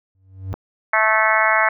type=tone with exponential growth; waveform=triangle; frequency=95.1 Hz; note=F#2; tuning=48 cents sharp; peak=-19 dBFS; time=0.15-0.53 s; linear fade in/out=0 ms; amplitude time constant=82 ms
type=click; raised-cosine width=1 ms; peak=-14 dBFS; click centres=0.54 s
type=harmonic tone; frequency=218.3 Hz; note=A3; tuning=13 cents flat; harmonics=3 / 4 / 5 / 6 / 7 / 8 / 9 / 10; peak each=-22 / -22 / -22 / -22 / -22 / -22 / -22 / -22 dBFS; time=0.93-1.69 s; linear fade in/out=5 ms
effects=none